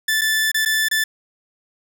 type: tone with dropouts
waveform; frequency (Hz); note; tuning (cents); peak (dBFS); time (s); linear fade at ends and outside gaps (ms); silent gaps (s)
sawtooth; 1754; A6; -6; -13; 0.08-1.04; 5; 0.212-0.216 / 0.517-0.544 / 0.651-0.658 / 0.886-0.912
effects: none